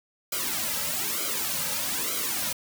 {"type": "noise with flanger", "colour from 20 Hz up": "white", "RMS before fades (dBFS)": -29, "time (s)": [0.32, 2.53], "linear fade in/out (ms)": 5, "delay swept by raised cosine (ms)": [1.1, 2.8], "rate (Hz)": 1.1, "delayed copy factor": -1, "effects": []}